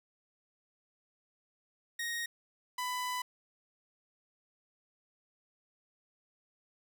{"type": "tone pair in turn", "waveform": "sawtooth", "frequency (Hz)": [1870, 997.5], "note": ["A#6", "B5"], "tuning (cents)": [5, 17], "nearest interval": "major seventh", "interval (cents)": 1088, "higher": "first", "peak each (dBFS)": [-31, -30], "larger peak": "second", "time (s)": [[1.99, 2.26], [2.78, 3.22]], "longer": "second", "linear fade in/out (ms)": 5, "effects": []}